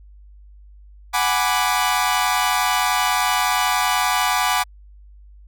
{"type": "chord", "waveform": "sawtooth", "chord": "G# half-diminished seventh", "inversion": "third", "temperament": "equal", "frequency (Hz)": [740, 830.6, 987.8, 1174.7], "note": ["F#5", "G#5", "B5", "D6"], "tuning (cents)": [0, 0, 0, 0], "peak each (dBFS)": [-19, -20, -19, -19], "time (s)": [1.13, 4.64], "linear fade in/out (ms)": 20, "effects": ["added 50 Hz sine -42 dBFS peak until 5.47 s"]}